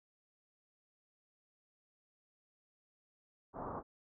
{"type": "low-pass noise", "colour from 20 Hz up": "white", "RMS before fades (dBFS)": -43, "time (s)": [3.53, 3.83], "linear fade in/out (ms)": 50, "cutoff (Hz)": 1200, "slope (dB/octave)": 48, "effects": []}